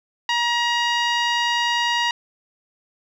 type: tone with low-pass filter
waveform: 10% pulse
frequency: 950 Hz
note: A#5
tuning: 33 cents sharp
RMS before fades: -21 dBFS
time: 0.29-2.11 s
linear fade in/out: 2 ms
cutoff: 3800 Hz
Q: 0.65
effects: none